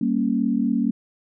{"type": "chord", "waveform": "sine", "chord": "G diminished", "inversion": "none", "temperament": "equal", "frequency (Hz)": [196, 233.1, 277.2], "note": ["G3", "Bb3", "Db4"], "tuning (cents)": [0, 0, 0], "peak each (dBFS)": [-25, -21, -24], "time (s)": [0.01, 0.91], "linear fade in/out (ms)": 5, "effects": []}